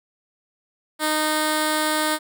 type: tone with notch filter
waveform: 5% pulse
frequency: 308 Hz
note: D#4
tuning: 17 cents flat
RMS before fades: -22 dBFS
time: 0.99-2.19 s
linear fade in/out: 50 ms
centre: 2600 Hz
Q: 1.5
effects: none